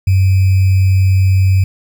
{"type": "tone with sample-and-hold", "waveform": "sine", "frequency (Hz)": 94.8, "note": "F#2", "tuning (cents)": 43, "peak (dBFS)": -7, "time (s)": [0.07, 1.64], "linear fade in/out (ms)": 5, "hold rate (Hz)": 2450, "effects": []}